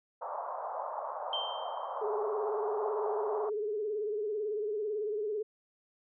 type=band-pass noise; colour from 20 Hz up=white; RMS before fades=-38 dBFS; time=0.21-3.5 s; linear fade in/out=10 ms; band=550 to 1100 Hz; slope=48 dB/octave
type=tone with exponential decay; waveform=sine; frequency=3136 Hz; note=G7; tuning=in tune; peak=-30 dBFS; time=1.33-2.02 s; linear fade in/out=2 ms; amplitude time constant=150 ms
type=tone with vibrato; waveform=sine; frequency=422 Hz; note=G#4; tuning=28 cents sharp; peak=-31 dBFS; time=2.01-5.43 s; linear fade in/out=10 ms; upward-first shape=sine; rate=18 Hz; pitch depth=71 cents each way
effects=none